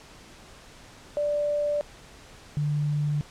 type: tone pair in turn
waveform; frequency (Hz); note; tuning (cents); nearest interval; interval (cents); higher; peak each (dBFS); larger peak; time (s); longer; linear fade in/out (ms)
sine; 587.3 / 147.76; D5 / D3; 0 / +11; 2 octaves; 2389; first; -23; neither; 1.17-1.81 / 2.57-3.21; neither; 0
effects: pink hiss -49 dBFS RMS until 3.3 s + low-pass 8000 Hz 12 dB/octave